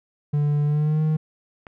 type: tone with pitch glide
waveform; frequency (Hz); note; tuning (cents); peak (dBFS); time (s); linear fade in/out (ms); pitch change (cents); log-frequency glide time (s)
triangle; 146.83 to 155.56; D3 to D#3; 0 to 0; -16; 0.33-1.17; 10; +100; 0.65-1.02
type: click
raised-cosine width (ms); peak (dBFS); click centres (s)
0.5; -25; 1.668
effects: none